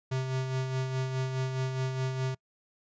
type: tone with tremolo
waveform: square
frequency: 130.81 Hz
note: C3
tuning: in tune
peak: -28 dBFS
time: 0.11-2.35 s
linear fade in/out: 10 ms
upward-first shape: sine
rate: 4.8 Hz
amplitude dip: 45%
effects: noise-tail reverb RT60 0.1 s tail -25 dB re dry + resampled to 16000 Hz